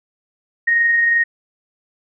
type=tone with amplitude modulation; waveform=sine; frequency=1864.7 Hz; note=A#6; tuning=in tune; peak=-11 dBFS; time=0.67-1.24 s; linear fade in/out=10 ms; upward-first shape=sine; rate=22.6 Hz; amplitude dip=25%; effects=none